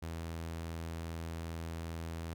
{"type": "tone", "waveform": "sawtooth", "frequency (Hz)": 82.5, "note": "E2", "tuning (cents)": 2, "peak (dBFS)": -35, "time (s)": [0.02, 2.34], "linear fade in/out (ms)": 10, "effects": []}